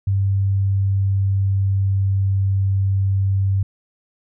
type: tone with pitch glide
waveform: sine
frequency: 98 to 97.27 Hz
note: G2 to G2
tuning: 0 to -13 cents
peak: -15 dBFS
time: 0.07-3.63 s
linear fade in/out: 5 ms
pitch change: -13 cents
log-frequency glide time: 0.26-2.5 s
effects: none